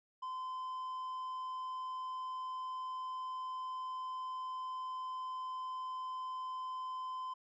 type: tone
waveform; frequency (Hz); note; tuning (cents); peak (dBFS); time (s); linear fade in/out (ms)
triangle; 1027; C6; -33; -37; 0.22-7.34; 10
effects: resampled to 16000 Hz